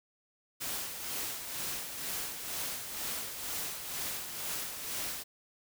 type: noise with tremolo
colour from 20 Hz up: white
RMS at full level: -36 dBFS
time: 0.6-5.24 s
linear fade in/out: 20 ms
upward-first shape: sine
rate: 2.1 Hz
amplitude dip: 50%
effects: none